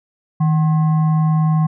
sine tone with frequency modulation, 157.9 Hz, D#3, 26 cents sharp, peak -12 dBFS, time 0.4-1.67 s, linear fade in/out 10 ms, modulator 911 Hz, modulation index 0.3, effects none

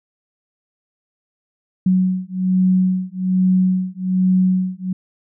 sine beating tone pair, 184.7 / 185.9 Hz, F#3 / F#3, -3 / +8 cents, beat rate 1.2 Hz, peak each -17 dBFS, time 1.86-4.93 s, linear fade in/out 5 ms, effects none

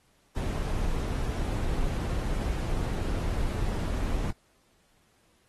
brown noise, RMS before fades -29 dBFS, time 0.36-4.31 s, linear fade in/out 5 ms, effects pink hiss -67 dBFS RMS until 5.48 s + AAC 32 kbps

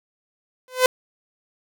sawtooth tone with exponential growth, 509 Hz, C5, 48 cents flat, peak -5 dBFS, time 0.68-0.86 s, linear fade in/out 1 ms, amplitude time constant 37 ms, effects none

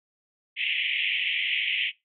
white band-pass noise, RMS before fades -27 dBFS, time 0.56-1.92 s, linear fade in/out 50 ms, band 2000 to 3200 Hz, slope 96 dB/octave, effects noise-tail reverb RT60 0.2 s tail -20 dB re dry

